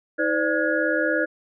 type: tone cluster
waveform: sine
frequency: 319.8 / 511 / 588 / 1440 / 1665 Hz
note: D#4 / C5 / D5 / F#6 / G#6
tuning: +48 / -41 / +2 / -47 / +4 cents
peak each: -26 dBFS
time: 0.18-1.26 s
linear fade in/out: 20 ms
effects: none